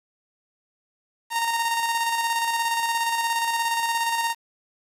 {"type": "tone with tremolo", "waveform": "sawtooth", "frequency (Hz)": 925, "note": "A#5", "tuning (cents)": -14, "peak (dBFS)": -17, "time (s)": [1.3, 4.35], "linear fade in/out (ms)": 50, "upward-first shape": "square", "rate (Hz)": 17, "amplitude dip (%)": 35, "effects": ["resampled to 32000 Hz", "8-bit"]}